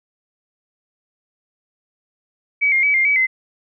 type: tone with pitch steps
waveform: sine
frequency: 2277 / 2125 / 2284 / 2112 / 2279 / 2057 Hz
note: C#7 / C7 / D7 / C7 / C#7 / C7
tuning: +46 / +26 / -49 / +16 / +47 / -30 cents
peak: -13 dBFS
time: 2.61-3.27 s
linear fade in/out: 20 ms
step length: 110 ms
effects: none